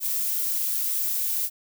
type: noise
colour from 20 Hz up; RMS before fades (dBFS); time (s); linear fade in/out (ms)
violet; -26; 0-1.5; 50
effects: none